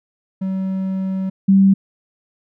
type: tone pair in turn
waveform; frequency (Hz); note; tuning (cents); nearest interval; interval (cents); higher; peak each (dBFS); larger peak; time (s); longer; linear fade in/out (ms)
triangle / sine; 190.2 / 194.2; F#3 / G3; +48 / -16; unison; 36; second; -17 / -8; second; 0.41-1.3 / 1.48-1.74; first; 10
effects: none